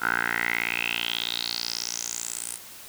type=tone with band-pass filter sweep; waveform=10% pulse; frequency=58.27 Hz; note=A#1; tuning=in tune; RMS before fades=-29 dBFS; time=0-2.59 s; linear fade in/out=50 ms; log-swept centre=1400 to 9700 Hz; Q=6.1; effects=white hiss -44 dBFS RMS until 2.88 s